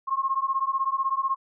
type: beating tone pair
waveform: sine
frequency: 1068 / 1084 Hz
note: C6 / C#6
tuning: +35 / -39 cents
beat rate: 16 Hz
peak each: -26 dBFS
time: 0.07-1.36 s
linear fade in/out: 20 ms
effects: none